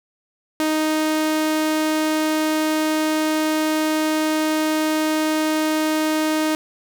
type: tone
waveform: sawtooth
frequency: 311.1 Hz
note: D#4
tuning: in tune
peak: -14 dBFS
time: 0.6-6.55 s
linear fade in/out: 0 ms
effects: none